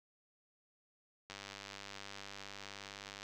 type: click train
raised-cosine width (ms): 0.2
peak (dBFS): -29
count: 193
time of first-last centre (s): 1.3-3.23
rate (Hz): 99.5
effects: none